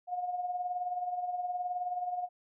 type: tone with tremolo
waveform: sine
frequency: 719 Hz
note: F#5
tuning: 50 cents flat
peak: -29 dBFS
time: 0.07-2.29 s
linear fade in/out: 50 ms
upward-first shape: triangle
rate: 19 Hz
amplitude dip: 65%
effects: none